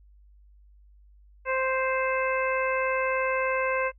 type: harmonic tone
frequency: 523.3 Hz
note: C5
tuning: in tune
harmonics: 1 / 2 / 3 / 4 / 5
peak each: -27 / -30 / -32 / -33 / -34 dBFS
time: 1.45-3.92 s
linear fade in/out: 50 ms
effects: noise-tail reverb RT60 0.1 s tail -24 dB re dry + added 50 Hz sine -52 dBFS peak until 3.98 s